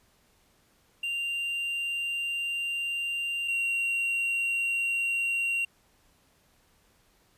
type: tone pair in turn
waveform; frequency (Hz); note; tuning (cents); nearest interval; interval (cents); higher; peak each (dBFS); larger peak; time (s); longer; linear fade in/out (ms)
triangle; 2781 / 2755; F7 / F7; -8 / -24; unison; 16; first; -27 / -24; second; 1.03-3.48 / 3.48-5.65; first; 5
effects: pink hiss -65 dBFS RMS until 7.37 s + resampled to 32000 Hz